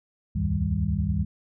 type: tone cluster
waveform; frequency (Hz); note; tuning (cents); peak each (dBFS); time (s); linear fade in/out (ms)
sine; 71.2 / 81.8 / 100.4 / 158.5 / 197.4; C#2 / E2 / G2 / D#3 / G3; +47 / -13 / +42 / +32 / +12; -29; 0.35-1.25; 10
effects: none